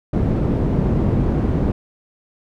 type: low-pass noise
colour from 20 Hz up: white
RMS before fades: -18 dBFS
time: 0.13-1.72 s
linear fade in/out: 5 ms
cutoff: 230 Hz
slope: 12 dB/octave
effects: none